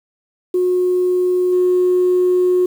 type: tone with level steps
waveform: sine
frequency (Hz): 362.8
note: F#4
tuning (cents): -34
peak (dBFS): -12 / -10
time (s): 0.54-2.66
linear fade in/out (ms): 5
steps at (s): 1.52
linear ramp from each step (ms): 10
effects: tanh soft clip ceiling -8 dBFS + 7-bit